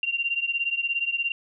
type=beating tone pair; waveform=sine; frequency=2764 / 2781 Hz; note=F7 / F7; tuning=-19 / -8 cents; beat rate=17 Hz; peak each=-26 / -28 dBFS; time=0.03-1.32 s; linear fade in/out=2 ms; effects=none